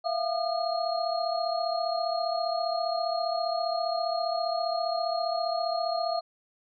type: tone cluster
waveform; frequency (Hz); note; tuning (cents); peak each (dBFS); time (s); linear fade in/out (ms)
sine; 668 / 703 / 1216 / 4276; E5 / F5 / D#6 / C8; +23 / +11 / -40 / +37; -29 / -30 / -37 / -37; 0.04-6.21; 20
effects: none